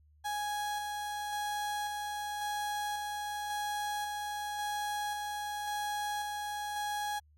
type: tone with tremolo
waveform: 35% pulse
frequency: 830.6 Hz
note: G#5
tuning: in tune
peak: -31 dBFS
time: 0.24-7.2 s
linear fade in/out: 20 ms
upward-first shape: square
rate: 0.92 Hz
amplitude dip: 25%
effects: added 75 Hz sine -60 dBFS peak until 7.37 s + MP3 64 kbps